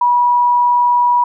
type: tone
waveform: sine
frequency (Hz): 971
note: B5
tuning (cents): -30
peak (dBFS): -9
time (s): 0.01-1.24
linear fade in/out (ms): 5
effects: none